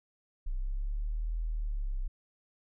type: linear two-way sweep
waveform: sine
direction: up then down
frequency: 30.87 to 41.2 to 31.17 Hz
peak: -30 dBFS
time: 0.46-2.08 s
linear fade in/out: 10 ms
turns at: 1.38 s
effects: none